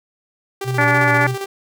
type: tone with tremolo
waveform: sawtooth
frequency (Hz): 392.2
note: G4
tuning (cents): +1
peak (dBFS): -19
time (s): 0.61-1.46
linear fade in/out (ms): 5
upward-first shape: square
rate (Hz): 15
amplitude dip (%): 50
type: tone with vibrato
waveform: sine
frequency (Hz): 123.47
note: B2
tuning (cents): 0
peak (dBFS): -19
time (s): 0.64-1.37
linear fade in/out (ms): 50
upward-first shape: sine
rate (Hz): 3.5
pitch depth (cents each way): 53
type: harmonic tone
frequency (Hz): 288.9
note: D4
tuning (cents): -28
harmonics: 1 / 2 / 3 / 4 / 5 / 6 / 7 / 8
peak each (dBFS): -24 / -22 / -20 / -24 / -20 / -19 / -22 / -25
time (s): 0.78-1.27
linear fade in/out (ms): 5
effects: none